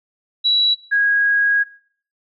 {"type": "tone pair in turn", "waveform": "sine", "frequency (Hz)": [3915, 1646.1], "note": ["B7", "G#6"], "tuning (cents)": [-16, -16], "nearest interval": "octave + minor third", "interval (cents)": 1500, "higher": "first", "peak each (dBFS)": -13, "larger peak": "neither", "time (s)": [[0.44, 0.75], [0.91, 1.64]], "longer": "second", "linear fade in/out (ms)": 20, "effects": ["noise-tail reverb RT60 0.5 s tail -17 dB re dry"]}